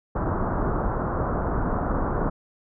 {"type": "low-pass noise", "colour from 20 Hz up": "pink", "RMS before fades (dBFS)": -25, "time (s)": [0.15, 2.3], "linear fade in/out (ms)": 10, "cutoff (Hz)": 1400, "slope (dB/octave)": 48, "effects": []}